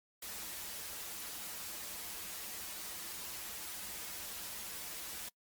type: noise with comb filter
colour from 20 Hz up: white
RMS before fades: -44 dBFS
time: 0.22-5.29 s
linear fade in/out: 5 ms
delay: 7.6 ms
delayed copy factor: -0.7
effects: noise-tail reverb RT60 0.1 s tail -23 dB re dry + MP3 96 kbps